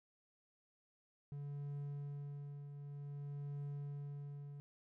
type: tone with tremolo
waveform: triangle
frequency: 143.2 Hz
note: D3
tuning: 43 cents flat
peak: -39 dBFS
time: 1.32-4.6 s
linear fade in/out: 0 ms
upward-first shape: triangle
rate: 0.54 Hz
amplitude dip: 55%
effects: none